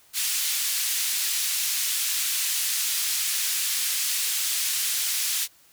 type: band-pass noise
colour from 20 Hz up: white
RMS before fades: -26 dBFS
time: 0.13-5.48 s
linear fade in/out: 50 ms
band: 2400 to 13000 Hz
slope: 12 dB/octave
effects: white hiss -57 dBFS RMS until 5.72 s